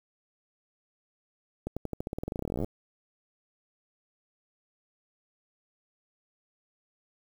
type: accelerating click train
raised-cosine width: 2 ms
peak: -19 dBFS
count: 27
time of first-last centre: 1.67-2.645 s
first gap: 96 ms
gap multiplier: 0.91
effects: 8-bit